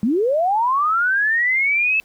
sine linear sweep, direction up, 196.8 to 2637 Hz, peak -15 dBFS, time 0.03-2 s, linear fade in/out 0 ms, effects pink hiss -55 dBFS RMS until 2.04 s + high-pass 60 Hz 12 dB/octave

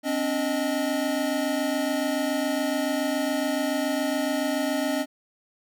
square tone cluster, 261 / 288.1 / 620 Hz, C4 / D4 / D#5, -4 / -33 / -6 cents, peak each -29 dBFS, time 0.03-5.06 s, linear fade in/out 50 ms, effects none

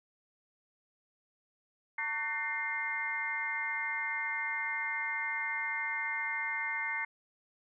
harmonic tone with a mistuned harmonic, 301.2 Hz, D4, 44 cents sharp, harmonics 3 / 4 / 5 / 6 / 7, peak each -41 / -46 / -42 / -39 / -34 dBFS, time 1.98-7.05 s, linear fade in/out 5 ms, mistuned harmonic 4, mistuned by -110 cents, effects none

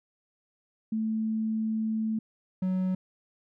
sine / triangle tone pair in turn, 220 / 185.89 Hz, A3 / F#3, 0 / +8 cents, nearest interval minor third, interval 292 cents, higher first, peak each -26 / -23 dBFS, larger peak second, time 0.92-2.19 / 2.62-2.95 s, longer first, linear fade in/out 5 ms, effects none

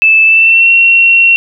sine tone with pitch glide, 2629 to 2728 Hz, E7 to F7, -5 to -41 cents, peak -3 dBFS, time 0.02-1.36 s, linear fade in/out 0 ms, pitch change +64 cents, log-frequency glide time 0.24-0.7 s, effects none

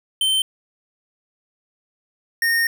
square tone pair in turn, 3100 / 1843.3 Hz, G7 / A#6, -20 / -20 cents, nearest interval major sixth, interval 900 cents, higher first, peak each -17 / -17 dBFS, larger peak neither, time 0.21-0.42 / 2.42-2.67 s, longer second, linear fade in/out 2 ms, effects none

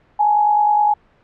sine tone pair together, 836 / 885.7 Hz, G#5 / A5, +11 / +11 cents, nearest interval minor second, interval 100 cents, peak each -12 / -22 dBFS, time 0.19-0.94 s, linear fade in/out 10 ms, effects pink hiss -55 dBFS RMS until 1.23 s + low-pass 2000 Hz 12 dB/octave

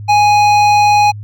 sine tone with hard clipping, 830.6 Hz, G#5, in tune, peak -8 dBFS, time 0.08-1.12 s, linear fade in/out 20 ms, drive 12 dB, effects added 104 Hz sine -24 dBFS peak until 1.23 s + MP3 96 kbps

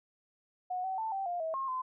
sine tone with pitch steps, 731 / 760 / 886 / 777 / 703 / 644 / 1073 / 1028 Hz, F#5 / F#5 / A5 / G5 / F5 / E5 / C6 / C6, -21 / +46 / +12 / -16 / +11 / -41 / +43 / -31 cents, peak -32 dBFS, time 0.7-1.82 s, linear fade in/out 10 ms, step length 140 ms, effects none

